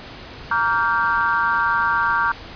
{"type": "chord", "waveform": "sine", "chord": "G minor seventh", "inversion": "first", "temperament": "equal with one note detuned", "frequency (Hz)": [932.3, 1153.1, 1396.9, 1568], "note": ["Bb5", "D6", "F6", "G6"], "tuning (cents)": [0, -32, 0, 0], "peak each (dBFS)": -22, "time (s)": [0.51, 2.32], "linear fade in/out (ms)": 5, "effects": ["pink hiss -37 dBFS RMS until 2.55 s", "resampled to 11025 Hz"]}